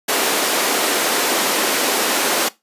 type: high-pass noise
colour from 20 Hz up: pink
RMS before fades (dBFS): -18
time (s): 0.08-2.49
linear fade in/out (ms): 10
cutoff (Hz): 290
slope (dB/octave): 24
effects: noise-tail reverb RT60 0.2 s tail -19 dB re dry + resampled to 32000 Hz

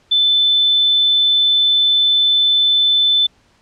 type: tone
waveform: sine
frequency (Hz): 3520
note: A7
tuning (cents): 0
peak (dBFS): -10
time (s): 0.11-3.27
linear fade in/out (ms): 10
effects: pink hiss -55 dBFS RMS until 3.61 s + low-pass 6000 Hz 12 dB/octave

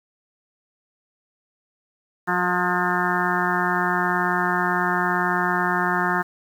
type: harmonic tone with a mistuned harmonic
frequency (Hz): 179.1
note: F3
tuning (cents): +44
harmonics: 1 / 2 / 4 / 5 / 6 / 7 / 8 / 9 / 10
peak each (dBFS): -28 / -28 / -28 / -28 / -28 / -28 / -28 / -28 / -28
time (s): 2.27-6.23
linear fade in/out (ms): 20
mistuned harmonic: 6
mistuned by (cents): -23
effects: 8-bit

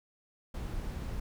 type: noise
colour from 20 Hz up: brown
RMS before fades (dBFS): -37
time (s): 0.54-1.2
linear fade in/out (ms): 5
effects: none

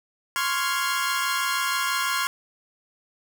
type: chord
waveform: sawtooth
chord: Db major seventh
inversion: third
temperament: equal with one note detuned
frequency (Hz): 1046.5 / 1112.6 / 1396.9 / 1661.2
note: C6 / Db6 / F6 / Ab6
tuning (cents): 0 / +6 / 0 / 0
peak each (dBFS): -24 / -27 / -24 / -27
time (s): 0.36-2.27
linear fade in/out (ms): 0
effects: none

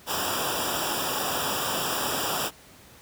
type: noise with comb filter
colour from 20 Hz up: pink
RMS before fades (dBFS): -28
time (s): 0.06-2.51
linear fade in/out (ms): 50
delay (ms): 0.47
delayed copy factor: -1
effects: pink hiss -51 dBFS RMS until 3.01 s + high-pass 60 Hz 12 dB/octave

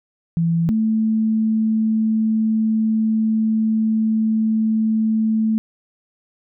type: tone pair in turn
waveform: sine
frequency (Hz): 166.9 / 219.9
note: E3 / A3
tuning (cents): +22 / -1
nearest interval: perfect fourth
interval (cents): 477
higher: second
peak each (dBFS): -15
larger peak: neither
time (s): 0.37-0.69 / 0.69-5.58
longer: second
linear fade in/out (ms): 0
effects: none

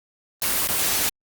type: noise with dropouts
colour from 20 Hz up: white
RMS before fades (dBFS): -22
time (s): 0.42-1.09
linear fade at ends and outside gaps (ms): 1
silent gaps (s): 0.673-0.687
effects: Opus 24 kbps

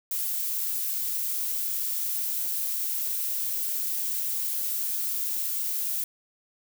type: noise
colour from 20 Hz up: violet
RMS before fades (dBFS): -29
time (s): 0.11-6.04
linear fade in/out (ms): 2
effects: none

